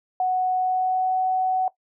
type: tone with pitch glide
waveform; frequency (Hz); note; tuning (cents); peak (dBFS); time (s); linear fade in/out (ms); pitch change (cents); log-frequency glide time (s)
sine; 740 to 747.7; F#5 to F#5; 0 to +18; -19; 0.2-1.68; 2; +18; 0.56-1.19
effects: noise-tail reverb RT60 0.1 s tail -17 dB re dry